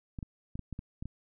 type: clicks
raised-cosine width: 5 ms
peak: -26 dBFS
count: 8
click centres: 0.188 / 0.228 / 0.555 / 0.593 / 0.727 / 0.791 / 1.025 / 1.056 s
effects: none